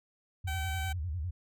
sine tone with vibrato, 82 Hz, E2, 9 cents flat, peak -32 dBFS, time 0.44-1.31 s, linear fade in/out 10 ms, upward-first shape square, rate 10 Hz, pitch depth 190 cents each way
15% pulse tone, 768 Hz, G5, 36 cents flat, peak -30 dBFS, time 0.47-0.93 s, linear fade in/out 10 ms
effects none

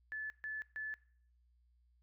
sine tone bursts, 1734 Hz, A6, 26 cents flat, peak -39 dBFS, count 3, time 0.12-0.94 s, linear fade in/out 0 ms, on 180 ms, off 140 ms, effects noise-tail reverb RT60 0.6 s tail -20 dB re dry + added 60 Hz sine -68 dBFS peak until 2.02 s

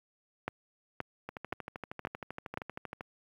two click trains, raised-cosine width 0.5 ms, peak -18 / -24 dBFS, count 5 / 23, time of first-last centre 0.48-2.574 / 1.29-3.009 s, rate 1.91 / 12.8 Hz, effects high-pass 80 Hz 12 dB/octave + 10-bit

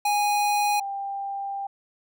square / sine tone pair in turn, 826 / 792.9 Hz, G#5 / G5, -10 / +20 cents, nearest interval minor second, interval 70 cents, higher first, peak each -21 / -28 dBFS, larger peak first, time 0.05-0.8 / 0.8-1.67 s, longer second, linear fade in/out 5 ms, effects none

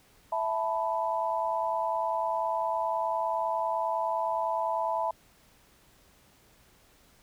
sine chord, E suspended fourth, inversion none, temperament just, 659.3 / 879 / 988.9 Hz, E5 / A5 / B5, 0 / -2 / +2 cents, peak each -31 dBFS, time 0.32-5.11 s, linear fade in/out 5 ms, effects pink hiss -61 dBFS RMS until 7.22 s

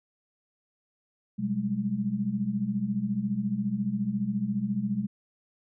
sine tone cluster, 125.5 / 193.2 / 207.6 Hz, B2 / G3 / G#3, +28 / -25 / 0 cents, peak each -36 / -31 / -28 dBFS, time 1.38-5.07 s, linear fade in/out 20 ms, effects none

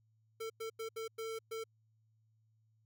square tone bursts at uneven times, 447.8 Hz, A4, 30 cents sharp, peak -40 dBFS, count 6, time 0.4-0.5 / 0.6-0.7 / 0.79-0.89 / 0.96-1.08 / 1.18-1.39 / 1.51-1.64 s, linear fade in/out 10 ms, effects added 110 Hz sine -70 dBFS peak until 2.85 s

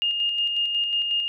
sine tone with tremolo, 2833 Hz, F7, 24 cents sharp, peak -20 dBFS, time 0.02-1.28 s, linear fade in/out 0 ms, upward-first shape square, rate 5.5 Hz, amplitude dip 35%, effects none

